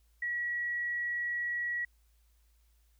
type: tone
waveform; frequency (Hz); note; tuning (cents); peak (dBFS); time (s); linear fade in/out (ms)
sine; 1923; B6; -47; -31; 0.22-1.85; 5
effects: added 56 Hz sine -64 dBFS peak until 2.99 s + white hiss -75 dBFS RMS until 2.99 s

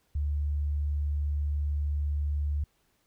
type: tone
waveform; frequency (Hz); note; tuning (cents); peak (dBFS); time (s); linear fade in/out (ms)
sine; 73.1; D2; -7; -26; 0.15-2.64; 5
effects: pink hiss -71 dBFS RMS until 3.06 s

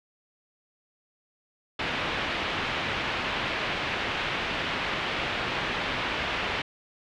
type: low-pass noise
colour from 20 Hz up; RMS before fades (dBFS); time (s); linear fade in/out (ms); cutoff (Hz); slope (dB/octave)
white; -30; 1.79-6.62; 5; 3100; 24
effects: none

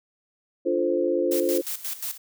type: chord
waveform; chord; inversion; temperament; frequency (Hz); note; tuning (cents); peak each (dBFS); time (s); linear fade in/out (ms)
sine; D minor seventh; none; equal; 293.7 / 349.2 / 440 / 523.3; D4 / F4 / A4 / C5; 0 / 0 / 0 / 0; -29 / -24 / -29 / -25; 0.65-1.62; 20
type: noise with tremolo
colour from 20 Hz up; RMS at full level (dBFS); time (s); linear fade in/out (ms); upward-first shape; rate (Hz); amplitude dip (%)
blue; -30; 1.31-2.18; 10; square; 5.6; 75
effects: none

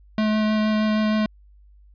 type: tone with vibrato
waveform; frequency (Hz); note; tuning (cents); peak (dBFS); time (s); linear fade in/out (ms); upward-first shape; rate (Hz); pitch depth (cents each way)
square; 215; A3; -40; -19; 0.18-1.26; 2; sine; 6.4; 9
effects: added 50 Hz sine -48 dBFS peak until 1.94 s + resampled to 11025 Hz

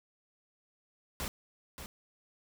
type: noise with echo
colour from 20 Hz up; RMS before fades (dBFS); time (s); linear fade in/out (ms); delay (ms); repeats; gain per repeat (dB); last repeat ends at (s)
pink; -37; 1.2-1.28; 0; 580; 1; -8; 1.86
effects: none

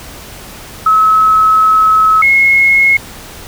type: tone pair in turn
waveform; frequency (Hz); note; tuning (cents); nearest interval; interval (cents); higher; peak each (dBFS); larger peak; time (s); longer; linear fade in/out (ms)
sine; 1289 / 2168; E6 / C#7; -39 / -39; major sixth; 900; second; -5; neither; 0.86-2.22 / 2.22-2.97; first; 5
effects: pink hiss -31 dBFS RMS until 3.47 s

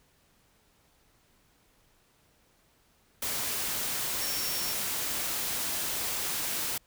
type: tone in noise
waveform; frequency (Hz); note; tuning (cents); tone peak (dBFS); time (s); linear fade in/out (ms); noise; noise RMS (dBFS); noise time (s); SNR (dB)
sine; 5500; F8; -27; -36; 4.21-4.73; 5; white; -32; 3.22-6.78; -7
effects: pink hiss -66 dBFS RMS until 6.86 s

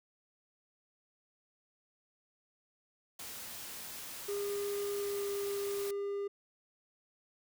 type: noise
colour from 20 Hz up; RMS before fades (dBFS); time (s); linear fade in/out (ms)
white; -45; 3.19-5.91; 5
type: tone with pitch glide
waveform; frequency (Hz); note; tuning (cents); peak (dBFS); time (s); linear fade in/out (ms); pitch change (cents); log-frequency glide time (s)
triangle; 405.5 to 401.8; G#4 to G4; -41 to +43; -32; 4.28-6.28; 10; -16; 4.92-5.31
effects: none

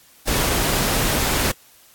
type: noise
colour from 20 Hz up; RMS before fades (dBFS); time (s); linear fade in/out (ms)
pink; -20; 0.27-1.52; 10
effects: white hiss -51 dBFS RMS until 1.94 s + AAC 64 kbps

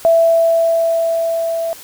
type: tone with level ramp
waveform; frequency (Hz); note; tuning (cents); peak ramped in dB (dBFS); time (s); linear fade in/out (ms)
sine; 663; E5; +10; -7 to -17; 0.05-1.73; 0
effects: white hiss -37 dBFS RMS until 1.83 s

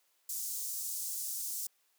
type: high-pass noise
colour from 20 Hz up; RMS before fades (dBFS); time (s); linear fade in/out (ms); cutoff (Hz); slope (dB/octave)
pink; -38; 0.29-1.67; 5; 6300; 24
effects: white hiss -73 dBFS RMS until 1.98 s + high-pass 400 Hz 12 dB/octave

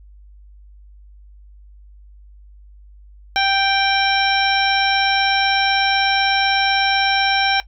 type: harmonic tone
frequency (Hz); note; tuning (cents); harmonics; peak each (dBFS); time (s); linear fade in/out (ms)
784; G5; 0; 1 / 2 / 3 / 4 / 5 / 7; -18 / -21 / -23 / -24 / -25 / -26; 3.36-7.6; 0
effects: noise-tail reverb RT60 0.1 s tail -17 dB re dry + added 50 Hz sine -41 dBFS peak until 7.67 s

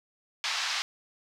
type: band-pass noise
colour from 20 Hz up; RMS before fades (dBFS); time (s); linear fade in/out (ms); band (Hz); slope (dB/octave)
white; -31; 0.44-0.82; 0; 850 to 5200; 24
effects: none

